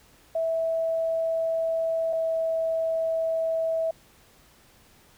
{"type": "tone pair in turn", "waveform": "sine", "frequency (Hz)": [654, 651.2], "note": ["E5", "E5"], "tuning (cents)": [-14, -21], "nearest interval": "unison", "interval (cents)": 7, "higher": "first", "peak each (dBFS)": -23, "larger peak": "neither", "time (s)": [[0.35, 2.13], [2.13, 3.91]], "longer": "neither", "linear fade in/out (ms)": 5, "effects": ["pink hiss -57 dBFS RMS until 5.17 s"]}